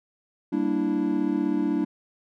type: chord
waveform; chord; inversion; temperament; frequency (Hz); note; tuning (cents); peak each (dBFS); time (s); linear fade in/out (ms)
triangle; E half-diminished seventh; first; equal; 196 / 233.1 / 293.7 / 329.6; G3 / Bb3 / D4 / E4; 0 / 0 / 0 / 0; -28 / -28 / -23 / -26; 0.52-1.85; 10
effects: none